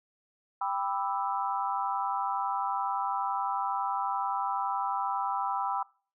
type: chord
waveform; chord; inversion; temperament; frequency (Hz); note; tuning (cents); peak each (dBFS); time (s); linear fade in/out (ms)
sine; E minor seventh; first; just; 791.1 / 988.9 / 1186.7 / 1318.5; G5 / B5 / D6 / E6; +16 / +2 / +18 / 0; -32 / -32 / -38 / -35; 0.61-5.83; 5
effects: noise-tail reverb RT60 0.4 s tail -24 dB re dry